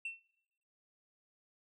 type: tone with exponential decay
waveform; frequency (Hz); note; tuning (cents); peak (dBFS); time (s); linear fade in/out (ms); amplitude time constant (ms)
sine; 2699; E7; +40; -33; 0.05-0.24; 5; 41
effects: noise-tail reverb RT60 0.8 s tail -21 dB re dry + tanh soft clip ceiling -35 dBFS